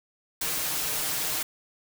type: noise with comb filter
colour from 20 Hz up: white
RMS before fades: -29 dBFS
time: 0.41-1.43 s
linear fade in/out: 5 ms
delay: 6.5 ms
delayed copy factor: +0.75
effects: none